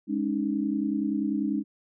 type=chord; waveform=sine; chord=Ab suspended fourth; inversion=none; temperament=equal with one note detuned; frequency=207.7 / 277.2 / 307.6 Hz; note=Ab3 / Db4 / Eb4; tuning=0 / 0 / -20 cents; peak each=-29 dBFS; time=0.07-1.64 s; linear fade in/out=50 ms; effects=none